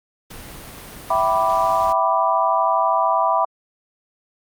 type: noise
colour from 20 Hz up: pink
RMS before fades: -37 dBFS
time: 0.3-1.93 s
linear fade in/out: 10 ms
type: chord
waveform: sine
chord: E minor seventh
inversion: none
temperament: equal with one note detuned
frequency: 659.3 / 771.9 / 987.8 / 1174.7 Hz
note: E5 / G5 / B5 / D6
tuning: 0 / -27 / 0 / 0 cents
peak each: -21 / -22 / -19 / -22 dBFS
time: 1.1-3.45 s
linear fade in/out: 5 ms
effects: Opus 48 kbps